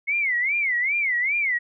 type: tone with vibrato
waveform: sine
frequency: 2140 Hz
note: C7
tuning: 38 cents sharp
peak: -20 dBFS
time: 0.07-1.59 s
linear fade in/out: 20 ms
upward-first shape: sine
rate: 2.5 Hz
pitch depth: 200 cents each way
effects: none